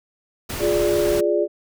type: noise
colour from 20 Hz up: pink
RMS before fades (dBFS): -29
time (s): 0.49-1.21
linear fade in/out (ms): 10
type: chord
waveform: sine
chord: D diminished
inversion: first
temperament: equal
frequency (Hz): 349.2 / 415.3 / 587.3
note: F4 / Ab4 / D5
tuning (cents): 0 / 0 / 0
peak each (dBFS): -21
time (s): 0.59-1.48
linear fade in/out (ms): 50
effects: none